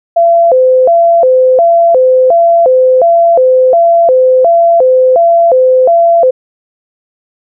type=tone with vibrato; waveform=sine; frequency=590 Hz; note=D5; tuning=8 cents sharp; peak=-3 dBFS; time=0.16-6.31 s; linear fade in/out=10 ms; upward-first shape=square; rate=1.4 Hz; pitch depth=240 cents each way; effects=none